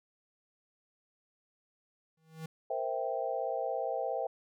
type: tone with exponential growth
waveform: square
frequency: 160 Hz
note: D#3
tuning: 49 cents sharp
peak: -37 dBFS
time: 2.17-2.46 s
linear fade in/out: 5 ms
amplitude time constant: 63 ms
type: chord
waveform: sine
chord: C dominant seventh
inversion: third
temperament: equal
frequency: 466.2 / 523.3 / 659.3 / 784 Hz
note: Bb4 / C5 / E5 / G5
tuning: 0 / 0 / 0 / 0 cents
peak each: -39 / -36 / -36 / -37 dBFS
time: 2.7-4.27 s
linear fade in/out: 5 ms
effects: none